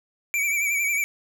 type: tone with vibrato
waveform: square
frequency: 2308 Hz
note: D7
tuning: 31 cents flat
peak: -22 dBFS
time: 0.34-1.04 s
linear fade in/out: 0 ms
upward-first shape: sine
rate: 11 Hz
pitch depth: 55 cents each way
effects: 10-bit